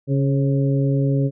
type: harmonic tone with a mistuned harmonic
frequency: 138.59 Hz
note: C#3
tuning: in tune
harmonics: 1 / 2 / 3 / 4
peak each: -17 / -23 / -27 / -29 dBFS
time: 0.07-1.31 s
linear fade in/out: 50 ms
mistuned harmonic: 4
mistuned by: -34 cents
effects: none